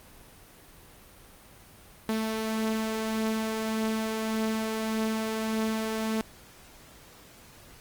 sawtooth beating tone pair, 218.9 / 220.6 Hz, A3 / A3, -9 / +5 cents, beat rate 1.7 Hz, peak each -33 / -24 dBFS, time 2.09-6.21 s, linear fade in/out 0 ms, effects pink hiss -52 dBFS RMS until 7.8 s + Opus 32 kbps

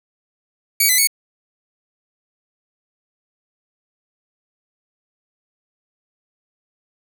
5% pulse tone with pitch steps, 2259 / 2017 / 2220 Hz, C#7 / B6 / C#7, +32 / +36 / +2 cents, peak -3 dBFS, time 0.8-1.073 s, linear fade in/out 5 ms, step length 91 ms, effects none

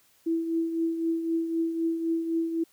sine tone with tremolo, 329.6 Hz, E4, in tune, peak -22 dBFS, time 0.26-2.64 s, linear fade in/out 10 ms, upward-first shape triangle, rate 3.9 Hz, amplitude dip 60%, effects white hiss -63 dBFS RMS until 2.72 s

